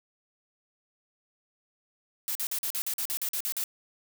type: noise bursts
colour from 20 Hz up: blue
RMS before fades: -31 dBFS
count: 12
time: 2.28-3.639 s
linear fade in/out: 0 ms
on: 72 ms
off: 45 ms
effects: none